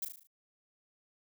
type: noise with echo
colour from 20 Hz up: violet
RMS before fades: -35 dBFS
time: 0.02-0.05 s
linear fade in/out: 5 ms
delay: 37 ms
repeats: 6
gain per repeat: -5 dB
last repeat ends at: 0.272 s
effects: none